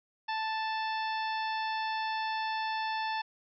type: harmonic tone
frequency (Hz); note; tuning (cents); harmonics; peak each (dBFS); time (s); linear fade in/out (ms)
880; A5; 0; 1 / 2 / 3 / 4 / 5 / 6; -32 / -38 / -42 / -44 / -46 / -48; 0.28-3.22; 10
effects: none